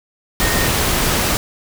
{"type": "tone in noise", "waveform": "sine", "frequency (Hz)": 1849, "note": "A#6", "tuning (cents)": -15, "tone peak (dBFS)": -23, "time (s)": [0.41, 0.67], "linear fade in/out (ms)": 0, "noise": "pink", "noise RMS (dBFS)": -17, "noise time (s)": [0.4, 1.37], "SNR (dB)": -9, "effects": []}